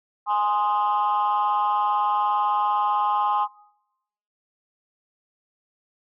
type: chord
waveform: sine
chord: Ab major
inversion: none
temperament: equal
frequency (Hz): 830.6 / 1046.5 / 1244.5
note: Ab5 / C6 / Eb6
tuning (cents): 0 / 0 / 0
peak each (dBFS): -21 / -22 / -26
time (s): 0.26-3.48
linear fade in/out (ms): 50
effects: noise-tail reverb RT60 0.9 s tail -24 dB re dry + tanh soft clip ceiling -14 dBFS